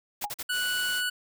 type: noise bursts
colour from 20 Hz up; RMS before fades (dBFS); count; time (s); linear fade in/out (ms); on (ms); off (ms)
white; -34; 3; 0.21-0.43; 10; 44; 44
type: tone with exponential decay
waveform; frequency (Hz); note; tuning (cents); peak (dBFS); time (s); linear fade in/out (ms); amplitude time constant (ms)
sine; 826; G#5; -10; -24; 0.24-0.34; 1; 20
type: tone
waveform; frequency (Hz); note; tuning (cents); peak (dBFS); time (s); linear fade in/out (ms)
25% pulse; 1477; F#6; -3; -23; 0.49-1.1; 10
type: noise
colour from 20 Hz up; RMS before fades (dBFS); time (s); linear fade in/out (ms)
white; -39; 0.51-1.03; 50
effects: none